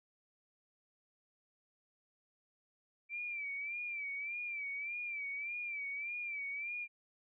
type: tone with vibrato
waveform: sine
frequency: 2332 Hz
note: D7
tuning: 13 cents flat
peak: -38 dBFS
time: 3.09-6.88 s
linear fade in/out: 50 ms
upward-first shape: sine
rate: 1.7 Hz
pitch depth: 78 cents each way
effects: none